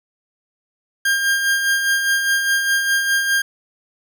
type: tone with tremolo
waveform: 40% pulse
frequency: 1605 Hz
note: G6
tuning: 40 cents sharp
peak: -13 dBFS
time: 1.05-3.42 s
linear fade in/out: 5 ms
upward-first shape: sine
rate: 4.9 Hz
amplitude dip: 45%
effects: none